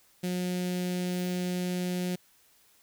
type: tone with notch filter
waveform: sawtooth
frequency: 180.1 Hz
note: F#3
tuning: 46 cents flat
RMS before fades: -31 dBFS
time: 0.23-2.16 s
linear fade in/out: 10 ms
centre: 1100 Hz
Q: 0.66
effects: white hiss -63 dBFS RMS until 2.82 s